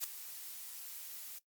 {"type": "noise with ADSR envelope", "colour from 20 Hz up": "blue", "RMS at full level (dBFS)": -34, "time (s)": [0, 1.39], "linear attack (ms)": 40, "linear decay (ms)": 4, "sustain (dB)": -13, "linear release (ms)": 10, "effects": ["noise-tail reverb RT60 0.1 s tail -17 dB re dry", "Opus 48 kbps"]}